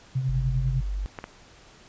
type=tone with tremolo; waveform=sine; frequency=130.81 Hz; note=C3; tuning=in tune; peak=-21 dBFS; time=0.15-0.81 s; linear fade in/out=10 ms; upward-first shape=sine; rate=10 Hz; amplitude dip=55%
type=tone; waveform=sine; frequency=48.31 Hz; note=G1; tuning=25 cents flat; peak=-26 dBFS; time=0.29-1.06 s; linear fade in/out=0 ms
type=clicks; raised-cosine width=0.5 ms; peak=-19 dBFS; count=2; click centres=1.188 / 1.241 s
effects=pink hiss -52 dBFS RMS until 1.88 s + resampled to 16000 Hz